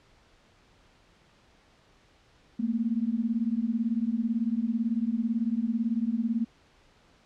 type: beating tone pair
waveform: sine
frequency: 220 / 238 Hz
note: A3 / A#3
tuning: 0 / +36 cents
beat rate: 18 Hz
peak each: -28 / -28 dBFS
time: 2.59-6.45 s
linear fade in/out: 10 ms
effects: pink hiss -61 dBFS RMS until 7.25 s + low-pass 5000 Hz 12 dB/octave